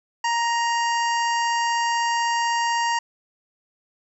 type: harmonic tone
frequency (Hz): 936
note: A#5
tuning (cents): +7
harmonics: 1 / 2 / 3 / 5 / 6 / 7 / 8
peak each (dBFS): -21 / -27 / -31 / -35 / -37 / -38 / -39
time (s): 0.24-2.99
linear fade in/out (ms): 5
effects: 10-bit